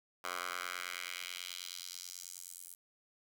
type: tone with high-pass filter sweep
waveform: 10% pulse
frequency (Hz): 89.3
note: F2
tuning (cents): +39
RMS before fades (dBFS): -44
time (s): 0.24-2.75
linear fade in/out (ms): 5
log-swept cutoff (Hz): 980 to 10000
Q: 1.6
effects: 10-bit